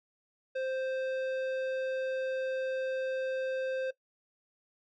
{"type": "tone with tanh clipping", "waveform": "triangle", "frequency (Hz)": 523.3, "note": "C5", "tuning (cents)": 0, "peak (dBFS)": -33, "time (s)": [0.55, 3.91], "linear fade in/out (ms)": 10, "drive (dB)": 17, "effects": ["noise-tail reverb RT60 0.1 s tail -18 dB re dry"]}